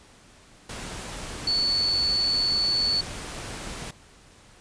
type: tone in noise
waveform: sine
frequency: 4451 Hz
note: C#8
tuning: 6 cents sharp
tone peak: -21 dBFS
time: 1.47-3.01 s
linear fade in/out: 5 ms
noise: pink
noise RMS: -36 dBFS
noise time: 0.69-3.91 s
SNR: +12 dB
effects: pink hiss -53 dBFS RMS until 4.6 s + resampled to 22050 Hz